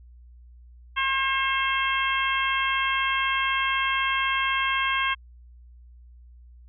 harmonic tone, 536 Hz, C5, 42 cents sharp, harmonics 2 / 3 / 4 / 5 / 6, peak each -26 / -28 / -29 / -30 / -31 dBFS, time 0.96-5.15 s, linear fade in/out 20 ms, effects added 60 Hz sine -46 dBFS peak until 6.68 s

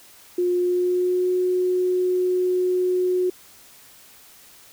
sine tone with pitch glide, 356.4 to 364.5 Hz, F4 to F#4, +35 to -26 cents, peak -18 dBFS, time 0.38-3.3 s, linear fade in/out 5 ms, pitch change +39 cents, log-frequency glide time 0.57-1.31 s, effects white hiss -49 dBFS RMS until 4.72 s

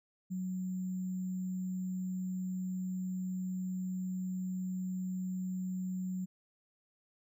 sine tone with sample-and-hold, 184.6 Hz, F#3, 4 cents flat, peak -34 dBFS, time 0.3-6.26 s, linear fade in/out 20 ms, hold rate 7350 Hz, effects none

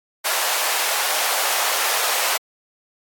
pink high-pass noise, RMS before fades -21 dBFS, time 0.24-2.38 s, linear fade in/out 20 ms, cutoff 610 Hz, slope 24 dB/octave, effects AAC 64 kbps

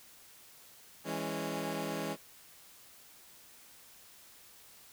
15% pulse chord, C# minor, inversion first, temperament equal with one note detuned, 164.81 / 205.6 / 277.2 Hz, E3 / G#3 / C#4, 0 / -17 / 0 cents, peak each -33 dBFS, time 1.04-2.17 s, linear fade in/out 50 ms, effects white hiss -57 dBFS RMS until 4.92 s

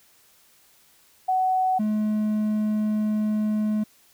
sine / triangle tone pair in turn, 748 / 213.3 Hz, F#5 / G#3, +19 / +46 cents, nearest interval octave + minor seventh, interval 2173 cents, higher first, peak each -19 dBFS, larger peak neither, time 1.28-1.79 / 1.79-3.84 s, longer second, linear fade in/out 10 ms, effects white hiss -58 dBFS RMS until 4.13 s

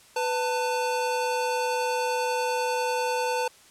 square tone pair together, 497.8 / 894 Hz, B4 / A5, +14 / +27 cents, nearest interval minor seventh, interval 1013 cents, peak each -28 dBFS, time 0.16-3.48 s, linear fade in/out 5 ms, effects white hiss -54 dBFS RMS until 3.7 s + low-pass 10000 Hz 12 dB/octave

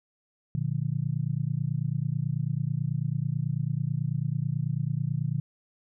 sine chord, Bb major, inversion none, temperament just, 116.54 / 145.68 / 174.81 Hz, Bb2 / D3 / F3, 0 / -14 / +2 cents, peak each -31 / -28 / -34 dBFS, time 0.55-5.4 s, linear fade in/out 0 ms, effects none

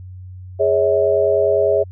sine chord, C# minor, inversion second, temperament equal with one note detuned, 415.3 / 554.4 / 644.2 Hz, G#4 / C#5 / E5, 0 / 0 / -40 cents, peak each -17 dBFS, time 0.59-1.84 s, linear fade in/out 20 ms, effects added 92 Hz sine -32 dBFS peak until 1.91 s

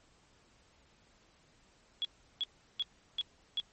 sine tone bursts, 3360 Hz, G#7, 19 cents sharp, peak -30 dBFS, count 5, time 2.02-3.6 s, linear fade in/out 0 ms, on 28 ms, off 360 ms, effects pink hiss -66 dBFS RMS until 3.72 s + MP3 32 kbps

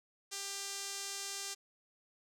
sawtooth tone with band-pass filter, 396 Hz, G4, 18 cents sharp, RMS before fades -42 dBFS, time 0.31-1.55 s, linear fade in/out 20 ms, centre 6500 Hz, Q 1.6, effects none

